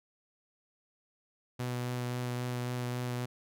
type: tone with vibrato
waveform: sawtooth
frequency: 123.47 Hz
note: B2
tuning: in tune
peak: -29 dBFS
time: 1.59-3.26 s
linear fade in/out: 10 ms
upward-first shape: sine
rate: 3.7 Hz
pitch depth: 11 cents each way
effects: none